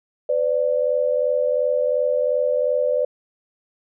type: tone pair together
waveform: sine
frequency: 505.2 / 588 Hz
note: B4 / D5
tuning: +39 / +2 cents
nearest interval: minor third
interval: 263 cents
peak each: -20 dBFS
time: 0.29-3.05 s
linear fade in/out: 5 ms
effects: none